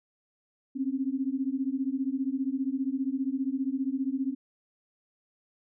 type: beating tone pair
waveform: sine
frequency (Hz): 260 / 275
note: C4 / C#4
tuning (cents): -11 / -14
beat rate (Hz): 15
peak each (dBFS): -30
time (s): 0.75-4.35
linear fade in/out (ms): 20
effects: none